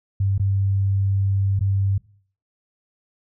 sine tone with dropouts, 98 Hz, G2, in tune, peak -17 dBFS, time 0.2-1.98 s, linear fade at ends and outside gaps 5 ms, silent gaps 0.38-0.396 / 1.593-1.608 s, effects noise-tail reverb RT60 0.5 s tail -21 dB re dry

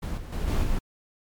brown noise with level steps, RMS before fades -29 / -36 / -28 / -23 / -26 dBFS, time 0.02-0.79 s, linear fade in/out 10 ms, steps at 0.17 / 0.32 / 0.47 / 0.63 s, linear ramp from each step 10 ms, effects MP3 96 kbps

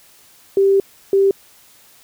sine tone bursts at uneven times, 392 Hz, G4, in tune, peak -10 dBFS, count 2, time 0.57-0.8 / 1.13-1.31 s, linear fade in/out 2 ms, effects white hiss -49 dBFS RMS until 2.03 s

